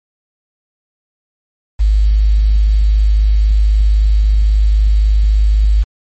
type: tone with quantisation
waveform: sine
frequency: 51.91 Hz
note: G#1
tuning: in tune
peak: -7 dBFS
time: 1.79-5.84 s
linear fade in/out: 20 ms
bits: 6
effects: MP3 32 kbps